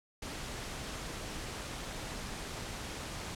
pink noise, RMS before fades -41 dBFS, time 0.22-3.35 s, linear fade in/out 5 ms, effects low-pass 9000 Hz 12 dB/octave

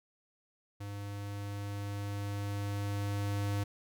square tone with level ramp, 101.3 Hz, G#2, 43 cents flat, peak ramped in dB -40 to -31 dBFS, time 0.8-3.64 s, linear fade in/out 10 ms, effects none

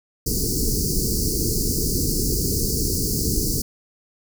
pink band-stop noise, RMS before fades -22 dBFS, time 0.26-3.62 s, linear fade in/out 5 ms, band 460 to 4500 Hz, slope 96 dB/octave, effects none

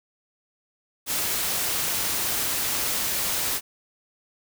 white noise, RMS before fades -26 dBFS, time 1.06-3.61 s, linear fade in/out 50 ms, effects none

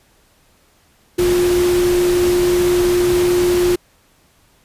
sine tone in noise, 355.1 Hz, F4, 29 cents sharp, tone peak -12 dBFS, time 1.18-3.76 s, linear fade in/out 10 ms, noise pink, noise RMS -24 dBFS, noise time 1.18-3.76 s, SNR +9 dB, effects pink hiss -55 dBFS RMS until 4.64 s + resampled to 32000 Hz

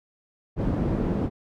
white low-pass noise, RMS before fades -25 dBFS, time 0.56-1.3 s, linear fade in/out 50 ms, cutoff 280 Hz, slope 12 dB/octave, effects none

